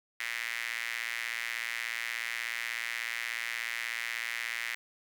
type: tone with high-pass filter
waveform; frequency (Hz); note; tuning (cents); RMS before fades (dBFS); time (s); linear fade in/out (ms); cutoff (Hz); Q
sawtooth; 116.54; A#2; 0; -36; 0.2-4.75; 0; 2000; 4.5
effects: none